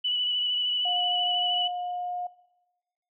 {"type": "tone with vibrato", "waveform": "sine", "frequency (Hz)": 2960, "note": "F#7", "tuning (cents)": 0, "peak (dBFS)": -24, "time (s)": [0.04, 1.68], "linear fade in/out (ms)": 10, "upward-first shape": "square", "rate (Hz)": 13, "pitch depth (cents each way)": 16}
{"type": "tone", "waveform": "sine", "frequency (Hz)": 715, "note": "F5", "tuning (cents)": 41, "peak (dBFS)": -30, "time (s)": [0.85, 2.27], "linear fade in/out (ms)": 5}
{"effects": ["noise-tail reverb RT60 1.0 s tail -18 dB re dry"]}